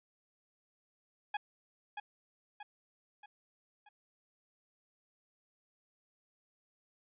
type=tone with echo; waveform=sawtooth; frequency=830.6 Hz; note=G#5; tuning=in tune; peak=-29 dBFS; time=1.34-1.37 s; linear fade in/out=5 ms; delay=630 ms; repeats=4; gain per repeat=-6 dB; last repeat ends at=3.89 s; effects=resampled to 8000 Hz